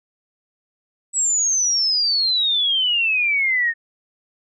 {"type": "exponential sweep", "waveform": "sine", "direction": "down", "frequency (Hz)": [7900, 1820], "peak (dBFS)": -16, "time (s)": [1.13, 3.74], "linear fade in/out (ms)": 50, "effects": []}